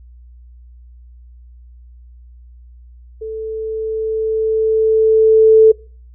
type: tone with level ramp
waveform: sine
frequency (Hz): 440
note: A4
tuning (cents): 0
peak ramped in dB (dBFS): -23 to -3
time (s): 3.21-5.72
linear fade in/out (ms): 10
effects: noise-tail reverb RT60 0.4 s tail -24 dB re dry + added 60 Hz sine -38 dBFS peak until 6.14 s